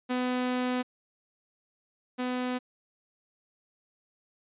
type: tone pair in turn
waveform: sawtooth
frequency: 250.8 / 250.8 Hz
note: B3 / B3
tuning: +27 / +27 cents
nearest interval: unison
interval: 0 cents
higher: neither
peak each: -23 / -25 dBFS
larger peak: first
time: 0.09-0.83 / 2.18-2.59 s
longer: first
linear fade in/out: 20 ms
effects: resampled to 8000 Hz